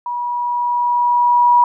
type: tone with level ramp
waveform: sine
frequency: 967 Hz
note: B5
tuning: 37 cents flat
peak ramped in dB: -20 to -7 dBFS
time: 0.06-1.64 s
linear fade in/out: 2 ms
effects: none